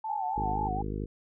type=tone with tremolo; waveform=sine; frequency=880 Hz; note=A5; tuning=in tune; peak=-31 dBFS; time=0.04-0.68 s; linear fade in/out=5 ms; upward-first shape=sine; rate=5.1 Hz; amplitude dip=25%
type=tone with vibrato; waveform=sine; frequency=784 Hz; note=G5; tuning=in tune; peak=-31 dBFS; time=0.09-0.82 s; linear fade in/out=5 ms; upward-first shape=sine; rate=4.3 Hz; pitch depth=120 cents each way
type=harmonic tone; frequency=51.6 Hz; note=G#1; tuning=10 cents flat; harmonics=1 / 2 / 3 / 4 / 5 / 6 / 7 / 8 / 9; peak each=-35 / -38 / -40 / -41 / -42 / -43 / -43 / -44 / -45 dBFS; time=0.36-1.06 s; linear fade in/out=10 ms
effects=none